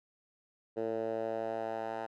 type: tone with band-pass filter sweep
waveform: 10% pulse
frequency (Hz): 112.2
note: A2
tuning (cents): +34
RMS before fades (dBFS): -36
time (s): 0.76-2.07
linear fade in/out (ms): 20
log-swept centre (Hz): 450 to 900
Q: 2.4
effects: none